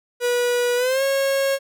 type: tone with pitch glide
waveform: 45% pulse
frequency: 486.7 to 546.3 Hz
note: B4 to C#5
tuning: -25 to -25 cents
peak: -18 dBFS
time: 0.2-1.59 s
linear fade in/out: 50 ms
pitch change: +200 cents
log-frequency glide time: 0.76-1.03 s
effects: none